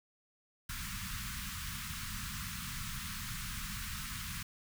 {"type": "band-stop noise", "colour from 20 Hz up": "pink", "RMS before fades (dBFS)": -41, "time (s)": [0.69, 4.43], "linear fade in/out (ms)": 5, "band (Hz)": [220, 1100], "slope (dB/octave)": 48, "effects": []}